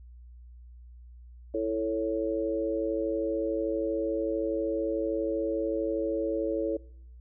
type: chord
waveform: sine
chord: A major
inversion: second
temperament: equal with one note detuned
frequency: 329.6 / 441.3 / 554.4 Hz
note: E4 / A4 / C#5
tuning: 0 / +5 / 0 cents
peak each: -31 dBFS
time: 1.54-6.77 s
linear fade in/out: 5 ms
effects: noise-tail reverb RT60 0.7 s tail -23 dB re dry + added 60 Hz sine -46 dBFS peak until 7.2 s